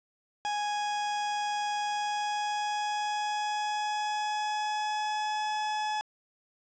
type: tone with pitch glide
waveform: 40% pulse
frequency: 830.6 to 851 Hz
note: G#5 to G#5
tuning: 0 to +42 cents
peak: -28 dBFS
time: 0.45-6.01 s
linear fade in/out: 0 ms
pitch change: +42 cents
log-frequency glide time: 1.78-5.48 s
effects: resampled to 16000 Hz + 9-bit